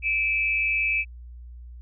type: tone pair together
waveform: sine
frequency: 2340 / 2583 Hz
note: D7 / E7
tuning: -7 / -36 cents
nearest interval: major second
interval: 171 cents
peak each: -24 dBFS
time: 0.02-1.05 s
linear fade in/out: 50 ms
effects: added 60 Hz sine -39 dBFS peak until 1.81 s